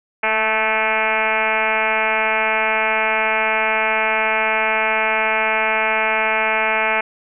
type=tone with frequency modulation; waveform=sine; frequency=1526 Hz; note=G6; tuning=47 cents flat; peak=-15 dBFS; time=0.23-7.01 s; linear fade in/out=5 ms; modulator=217 Hz; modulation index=4.6; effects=none